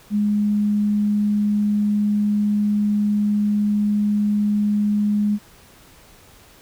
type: tone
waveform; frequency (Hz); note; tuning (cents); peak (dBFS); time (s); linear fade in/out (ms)
sine; 207.7; G#3; 0; -16; 0.1-5.39; 50
effects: pink hiss -49 dBFS RMS until 6.61 s